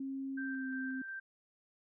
sine tone with pitch glide, 270 to 262.2 Hz, C#4 to C4, -45 to +4 cents, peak -37 dBFS, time 0-1.02 s, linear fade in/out 5 ms, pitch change -51 cents, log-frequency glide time 0.45-0.68 s
sine tone with tremolo, 1568 Hz, G6, in tune, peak -40 dBFS, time 0.37-1.2 s, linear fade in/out 10 ms, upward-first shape square, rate 2.8 Hz, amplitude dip 25%
effects none

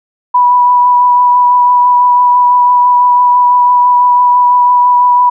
sine tone with vibrato, 983 Hz, B5, 8 cents flat, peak -4 dBFS, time 0.34-5.3 s, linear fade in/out 10 ms, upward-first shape triangle, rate 6 Hz, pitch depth 15 cents each way, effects none

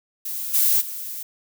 violet noise with level steps, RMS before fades -29 / -18 / -32 dBFS, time 0.25-1.23 s, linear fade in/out 5 ms, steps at 0.53 / 0.8 s, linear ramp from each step 20 ms, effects none

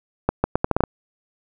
accelerating click train, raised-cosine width 1 ms, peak -3 dBFS, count 8, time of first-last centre 0.29-0.838 s, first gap 150 ms, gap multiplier 0.77, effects none

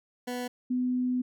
20% pulse / sine tone pair in turn, 246.9 / 250.8 Hz, B3 / B3, 0 / +27 cents, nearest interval unison, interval 27 cents, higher second, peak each -27 / -25 dBFS, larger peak second, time 0.27-0.48 / 0.7-1.22 s, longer second, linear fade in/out 10 ms, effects none

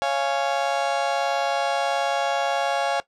35% pulse chord, Db major, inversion none, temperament just, 554.4 / 693 / 831.5 Hz, Db5 / F5 / Ab5, 0 / -14 / +2 cents, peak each -24 dBFS, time 0.02-3 s, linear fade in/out 0 ms, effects noise-tail reverb RT60 0.1 s tail -18 dB re dry + low-pass 5000 Hz 12 dB/octave

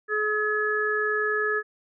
harmonic tone, 425.4 Hz, G#4, 42 cents sharp, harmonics 1 / 3 / 4, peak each -27 / -30 / -25 dBFS, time 0.08-1.63 s, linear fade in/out 50 ms, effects none

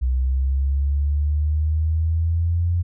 sine linear sweep, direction up, 62.7 to 87.6 Hz, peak -17 dBFS, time 0.01-2.83 s, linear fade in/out 20 ms, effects none

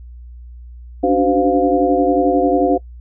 sine tone cluster, 283.4 / 294.6 / 377.2 / 513 / 703 Hz, C#4 / D4 / F#4 / C5 / F5, +38 / +6 / +33 / -34 / +11 cents, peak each -18 dBFS, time 1.03-2.78 s, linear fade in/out 10 ms, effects noise-tail reverb RT60 0.1 s tail -22 dB re dry + added 60 Hz sine -33 dBFS peak until 3 s

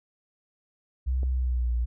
sine tone with pitch glide, 64.1 to 59.46 Hz, C2 to A#1, -35 to +35 cents, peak -23 dBFS, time 1.06-1.86 s, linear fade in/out 20 ms, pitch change -130 cents, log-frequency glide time 1.32-1.74 s
click, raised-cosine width 2 ms, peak -27 dBFS, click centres 1.232 s
effects none

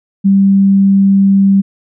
sine tone, 196 Hz, G3, in tune, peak -5 dBFS, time 0.24-1.62 s, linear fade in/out 20 ms, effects none

